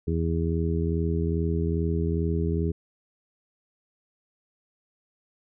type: harmonic tone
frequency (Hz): 82.41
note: E2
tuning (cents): 0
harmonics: 1 / 2 / 3 / 4 / 5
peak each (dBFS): -26 / -28 / -34 / -33 / -31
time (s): 0.07-2.72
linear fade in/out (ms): 10
effects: none